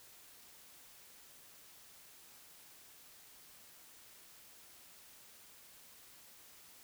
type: silence
effects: white hiss -59 dBFS RMS until 6.83 s